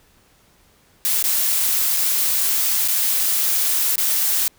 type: noise with dropouts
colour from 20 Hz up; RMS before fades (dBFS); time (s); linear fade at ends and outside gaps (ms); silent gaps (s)
blue; -19; 1.05-4.48; 0; 1.226-1.24 / 1.966-1.97 / 2.877-2.884 / 3.957-3.98
effects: pink hiss -56 dBFS RMS until 4.58 s